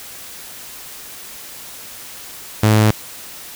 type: tone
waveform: sawtooth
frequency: 107.8 Hz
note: A2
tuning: 35 cents flat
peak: -6 dBFS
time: 2.63-2.91 s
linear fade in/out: 5 ms
effects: white hiss -35 dBFS RMS until 3.55 s